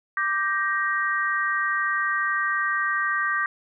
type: chord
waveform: sine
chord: G minor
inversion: second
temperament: just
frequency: 1176 / 1568 / 1881.6 Hz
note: D6 / G6 / Bb6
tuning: +2 / 0 / +16 cents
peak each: -26 dBFS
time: 0.17-3.46 s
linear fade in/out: 2 ms
effects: none

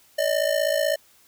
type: ring-modulated tone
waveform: square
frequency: 603 Hz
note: D5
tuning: 46 cents sharp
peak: -18 dBFS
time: 0.18-0.96 s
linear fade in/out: 10 ms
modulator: 28 Hz
effects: white hiss -57 dBFS RMS until 1.27 s

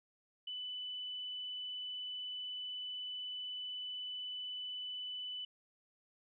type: tone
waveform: sine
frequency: 2992 Hz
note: F#7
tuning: 19 cents sharp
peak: -40 dBFS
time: 0.47-5.45 s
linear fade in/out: 5 ms
effects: none

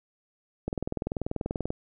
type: click train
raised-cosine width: 2 ms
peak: -16 dBFS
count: 22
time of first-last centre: 0.68-1.704 s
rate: 20.5 Hz
effects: none

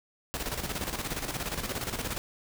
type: noise with tremolo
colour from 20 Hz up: pink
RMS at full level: -32 dBFS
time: 0.34-2.18 s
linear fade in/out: 0 ms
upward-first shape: square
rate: 17 Hz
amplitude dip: 60%
effects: none

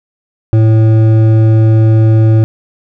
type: tone with hard clipping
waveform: triangle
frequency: 110.6 Hz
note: A2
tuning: 9 cents sharp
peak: -6 dBFS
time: 0.53-2.44 s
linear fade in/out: 0 ms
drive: 13 dB
effects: none

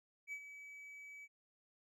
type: tone with ADSR envelope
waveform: triangle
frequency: 2286 Hz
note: D7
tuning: 47 cents flat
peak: -39 dBFS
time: 0.27-1.28 s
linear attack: 54 ms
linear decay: 68 ms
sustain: -10 dB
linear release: 41 ms
effects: none

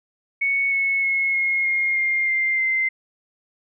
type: tone with pitch steps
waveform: sine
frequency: 2217 / 2197 / 2176 / 2156 / 2137 / 2117 / 2097 / 2078 Hz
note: C#7 / C#7 / C#7 / C#7 / C7 / C7 / C7 / C7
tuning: 0 / -16 / -33 / -49 / +36 / +20 / +3 / -12 cents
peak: -18 dBFS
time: 0.41-2.89 s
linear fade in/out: 10 ms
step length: 310 ms
effects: none

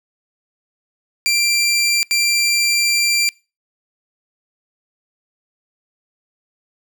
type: tone bursts at uneven times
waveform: 20% pulse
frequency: 2364 Hz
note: D7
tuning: 11 cents sharp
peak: -9 dBFS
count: 2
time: 1.26-2.03 / 2.11-3.29 s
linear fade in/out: 0 ms
effects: noise-tail reverb RT60 0.3 s tail -26 dB re dry

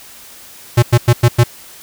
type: tone bursts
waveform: square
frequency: 119.8 Hz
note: A#2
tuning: 48 cents sharp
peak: -6 dBFS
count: 5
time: 0.77-1.438 s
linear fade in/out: 10 ms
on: 56 ms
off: 97 ms
effects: white hiss -38 dBFS RMS until 1.82 s

